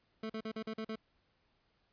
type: tone bursts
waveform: 25% pulse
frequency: 220 Hz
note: A3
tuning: in tune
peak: -34 dBFS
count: 7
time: 0.23-0.957 s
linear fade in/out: 5 ms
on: 67 ms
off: 43 ms
effects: pink hiss -75 dBFS RMS until 1.92 s + resampled to 11025 Hz